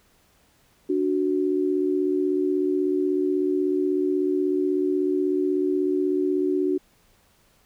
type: tone pair together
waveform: sine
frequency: 293.7 / 370 Hz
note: D4 / F#4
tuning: 0 / 0 cents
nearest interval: major third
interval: 400 cents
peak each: -24 / -22 dBFS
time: 0.89-6.78 s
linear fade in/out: 10 ms
effects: pink hiss -61 dBFS RMS until 7.65 s